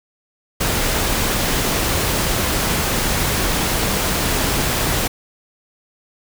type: noise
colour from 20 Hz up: pink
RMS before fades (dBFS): -19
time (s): 0.6-5.08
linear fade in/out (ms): 10
effects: none